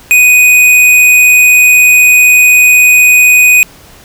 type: tone with hard clipping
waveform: sine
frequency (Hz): 2489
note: D#7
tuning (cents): 0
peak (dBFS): -3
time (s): 0.11-3.63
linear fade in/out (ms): 0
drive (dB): 15
effects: pink hiss -37 dBFS RMS until 4.04 s

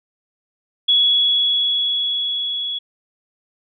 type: tone with level ramp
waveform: sine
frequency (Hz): 3368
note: G#7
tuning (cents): +24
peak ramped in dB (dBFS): -11 to -22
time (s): 0.88-2.79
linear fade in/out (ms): 10
effects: none

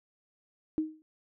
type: tone with exponential decay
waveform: sine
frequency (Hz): 312.6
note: D#4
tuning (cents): +8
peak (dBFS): -23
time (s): 0.78-1.02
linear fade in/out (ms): 0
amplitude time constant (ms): 52
effects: none

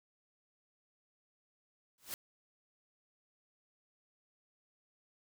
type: noise with exponential growth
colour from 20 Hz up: white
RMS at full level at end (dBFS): -37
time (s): 1.98-2.14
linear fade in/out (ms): 1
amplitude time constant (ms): 34
effects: none

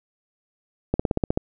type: slowing click train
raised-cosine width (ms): 2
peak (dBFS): -7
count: 8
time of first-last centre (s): 0.94-1.374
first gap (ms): 55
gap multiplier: 1.04
effects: none

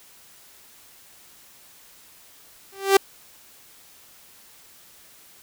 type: tone with exponential growth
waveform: sawtooth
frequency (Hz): 391.1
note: G4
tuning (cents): -4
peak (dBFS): -6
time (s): 2.72-2.97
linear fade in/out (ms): 5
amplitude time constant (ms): 53
effects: white hiss -51 dBFS RMS until 5.42 s

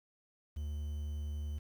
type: tone with quantisation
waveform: triangle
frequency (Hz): 74.1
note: D2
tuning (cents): +16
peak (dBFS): -34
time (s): 0.56-1.59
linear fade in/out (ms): 10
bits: 10
effects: none

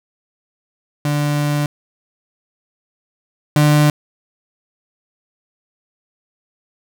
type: tone pair in turn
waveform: 35% pulse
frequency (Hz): 146.83 / 148.97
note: D3 / D3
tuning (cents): 0 / +25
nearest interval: unison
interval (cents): 25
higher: second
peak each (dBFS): -14 / -8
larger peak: second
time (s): 1.05-1.66 / 3.56-3.9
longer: first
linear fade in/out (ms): 2
effects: none

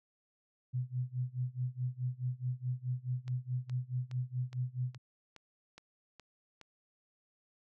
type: tone with tremolo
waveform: sine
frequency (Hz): 125.9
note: B2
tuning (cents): +34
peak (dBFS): -30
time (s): 0.73-4.98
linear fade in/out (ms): 20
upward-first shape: sine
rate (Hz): 4.7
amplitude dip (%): 95
type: click train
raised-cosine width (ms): 0.2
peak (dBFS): -34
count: 9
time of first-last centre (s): 3.28-6.613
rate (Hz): 2.4
effects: none

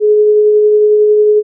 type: tone with tremolo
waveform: sine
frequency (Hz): 422.2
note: G#4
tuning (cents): +29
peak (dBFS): -4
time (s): 0-1.43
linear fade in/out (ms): 50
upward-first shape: triangle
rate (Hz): 11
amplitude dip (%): 25
effects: none

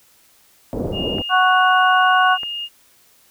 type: low-pass noise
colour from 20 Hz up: white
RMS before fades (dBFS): -24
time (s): 0.73-1.22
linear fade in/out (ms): 0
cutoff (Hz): 540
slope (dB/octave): 24
type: tone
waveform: sine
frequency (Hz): 2838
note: F7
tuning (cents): +27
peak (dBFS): -24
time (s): 0.92-2.69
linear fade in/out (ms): 50
type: clicks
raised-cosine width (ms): 0.5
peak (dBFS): -20 / -19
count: 2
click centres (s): 1.184 / 2.433
type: harmonic tone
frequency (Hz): 370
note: F#4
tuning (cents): 0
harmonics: 2 / 3 / 4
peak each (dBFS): -16 / -16 / -16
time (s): 1.29-2.38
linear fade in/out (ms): 50
effects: white hiss -54 dBFS RMS until 3.3 s

